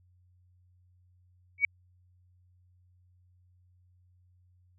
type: tone with exponential growth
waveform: sine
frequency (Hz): 2249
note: C#7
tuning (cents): +24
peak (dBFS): -16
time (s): 1.58-1.65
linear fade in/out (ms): 2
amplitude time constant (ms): 15
effects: added 90 Hz sine -61 dBFS peak until 4.78 s